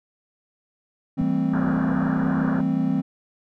triangle chord, A minor seventh, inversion second, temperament equal with one note detuned, 164.81 / 196 / 224.1 / 261.6 Hz, E3 / G3 / A3 / C4, 0 / 0 / +32 / 0 cents, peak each -24 / -24 / -26 / -21 dBFS, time 1.17-3.02 s, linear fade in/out 20 ms
click, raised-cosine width 5 ms, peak -19 dBFS, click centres 1.215 s
white low-pass noise, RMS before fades -32 dBFS, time 1.53-2.61 s, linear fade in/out 5 ms, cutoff 1700 Hz, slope 96 dB/octave
effects none

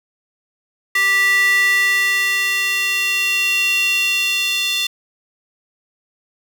square tone with high-pass filter sweep, 392 Hz, G4, in tune, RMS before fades -17 dBFS, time 0.95-4.87 s, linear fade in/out 5 ms, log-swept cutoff 1800 to 3200 Hz, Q 5.2, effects none

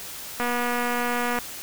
click train, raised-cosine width 0.5 ms, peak -12 dBFS, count 240, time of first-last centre 0.4-1.388 s, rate 242 Hz, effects white hiss -37 dBFS RMS until 1.62 s

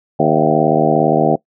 harmonic tone with a mistuned harmonic, 77.4 Hz, D#2, 9 cents flat, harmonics 2 / 3 / 4 / 5 / 6 / 7 / 8 / 9 / 10, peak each -19 / -19 / -19 / -19 / -19 / -19 / -19 / -19 / -19 dBFS, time 0.19-1.36 s, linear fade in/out 10 ms, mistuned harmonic 8, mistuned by +68 cents, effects noise-tail reverb RT60 0.1 s tail -21 dB re dry

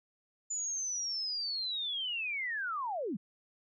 sine linear sweep, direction down, 7040 to 161.4 Hz, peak -33 dBFS, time 0.5-3.17 s, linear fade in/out 10 ms, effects none

